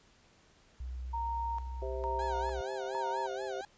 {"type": "tone with pitch glide", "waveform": "sine", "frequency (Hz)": [62.9, 62.14], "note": ["B1", "B1"], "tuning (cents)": [32, 11], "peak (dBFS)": -37, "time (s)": [0.8, 2.61], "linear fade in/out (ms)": 5, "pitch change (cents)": -21, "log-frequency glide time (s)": [1.49, 2.48]}
{"type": "tone with tremolo", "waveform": "sine", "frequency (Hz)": 927, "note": "A#5", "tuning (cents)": -10, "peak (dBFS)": -33, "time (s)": [1.13, 3.27], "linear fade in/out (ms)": 10, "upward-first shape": "square", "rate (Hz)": 1.1, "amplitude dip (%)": 80}
{"type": "harmonic tone", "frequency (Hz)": 130.81, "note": "C3", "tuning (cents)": 0, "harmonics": [3, 4, 5], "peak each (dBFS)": [-39, -40, -43], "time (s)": [1.82, 3.61], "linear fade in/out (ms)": 2}
{"type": "tone with vibrato", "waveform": "30% pulse", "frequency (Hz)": 782, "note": "G5", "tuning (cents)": -4, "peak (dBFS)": -39, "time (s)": [2.19, 3.65], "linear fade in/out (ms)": 2, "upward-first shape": "sine", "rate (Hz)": 4.2, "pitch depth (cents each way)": 160}
{"effects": ["pink hiss -64 dBFS RMS until 3.77 s", "resampled to 16000 Hz"]}